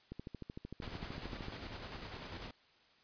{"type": "click train", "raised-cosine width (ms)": 3, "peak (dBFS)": -31, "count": 19, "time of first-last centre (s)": [0.12, 1.484], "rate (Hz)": 13.2}
{"type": "noise with tremolo", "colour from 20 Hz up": "pink", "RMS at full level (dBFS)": -45, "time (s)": [0.82, 2.51], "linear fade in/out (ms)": 2, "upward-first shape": "square", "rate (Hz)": 10, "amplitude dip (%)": 35}
{"effects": ["white hiss -67 dBFS RMS until 3.03 s", "resampled to 11025 Hz"]}